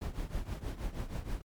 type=noise with tremolo; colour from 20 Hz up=brown; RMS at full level=-34 dBFS; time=0.01-1.42 s; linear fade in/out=10 ms; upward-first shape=triangle; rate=6.3 Hz; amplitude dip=85%; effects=MP3 96 kbps